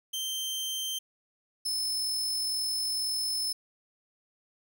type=tone pair in turn; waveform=sawtooth; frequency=3134 / 5243 Hz; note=G7 / E8; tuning=-1 / -10 cents; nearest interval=major sixth; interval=891 cents; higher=second; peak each=-28 / -26 dBFS; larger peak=second; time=0.13-0.99 / 1.65-3.53 s; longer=second; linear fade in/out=10 ms; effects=none